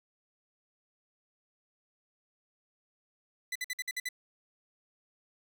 sawtooth tone bursts, 1999 Hz, B6, 20 cents sharp, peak -29 dBFS, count 7, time 3.52-4.089 s, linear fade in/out 5 ms, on 35 ms, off 54 ms, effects none

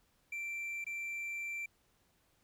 triangle tone with dropouts, 2349 Hz, D7, in tune, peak -36 dBFS, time 0.32-1.66 s, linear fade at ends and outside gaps 5 ms, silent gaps 0.843-0.865 s, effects pink hiss -73 dBFS RMS until 2.43 s

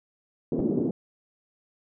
pink band-pass noise, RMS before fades -26 dBFS, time 0.52-0.91 s, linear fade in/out 2 ms, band 200 to 380 Hz, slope 24 dB/octave
clicks, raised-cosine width 2 ms, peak -17 / -18 dBFS, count 2, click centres 0.592 / 0.602 s
effects none

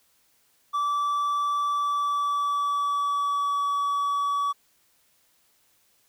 triangle tone with pitch glide, 1159 to 1139.7 Hz, D6 to C#6, -23 to +48 cents, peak -21 dBFS, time 0.73-4.53 s, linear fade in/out 20 ms, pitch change -29 cents, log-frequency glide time 1.69-3.66 s, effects white hiss -65 dBFS RMS until 6.08 s

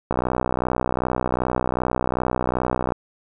click train, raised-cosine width 1 ms, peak -7 dBFS, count 177, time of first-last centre 0.11-2.922 s, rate 62.6 Hz, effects none

